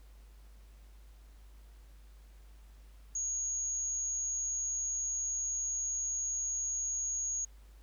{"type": "tone", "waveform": "sine", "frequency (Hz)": 6645, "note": "G#8", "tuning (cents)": 0, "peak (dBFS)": -32, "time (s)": [3.15, 7.45], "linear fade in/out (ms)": 5, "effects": ["added 51 Hz sine -52 dBFS peak until 7.82 s", "pink hiss -67 dBFS RMS until 7.82 s"]}